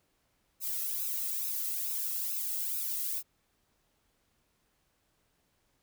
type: noise with flanger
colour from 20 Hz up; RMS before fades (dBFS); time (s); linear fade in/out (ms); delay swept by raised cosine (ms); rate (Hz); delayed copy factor
violet; -34; 0.6-3.23; 50; 0.77 to 1.55; 2.3; +0.8
effects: pink hiss -74 dBFS RMS until 5.82 s